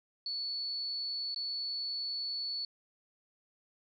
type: tone with dropouts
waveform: sine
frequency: 4435 Hz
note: C#8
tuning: in tune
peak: -34 dBFS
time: 0.26-2.65 s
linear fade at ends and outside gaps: 2 ms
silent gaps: 1.346-1.36 s
effects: none